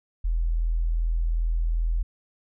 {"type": "tone", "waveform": "sine", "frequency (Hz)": 41.3, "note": "E1", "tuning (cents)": 4, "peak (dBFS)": -21, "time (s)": [0.24, 2.03], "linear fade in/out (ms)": 10, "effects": []}